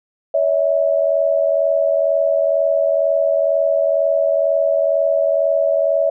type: tone pair together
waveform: sine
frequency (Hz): 564 / 646.1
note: C#5 / E5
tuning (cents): +30 / -35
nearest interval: major second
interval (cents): 235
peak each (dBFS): -16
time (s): 0.34-6.1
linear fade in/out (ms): 5
effects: none